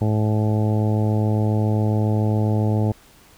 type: harmonic tone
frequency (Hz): 107.3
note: A2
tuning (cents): -43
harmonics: 1 / 2 / 3 / 4 / 5 / 6 / 7 / 8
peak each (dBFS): -18 / -24 / -28 / -30 / -32 / -34 / -35 / -36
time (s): 0.01-2.92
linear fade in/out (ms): 5
effects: pink hiss -51 dBFS RMS until 3.37 s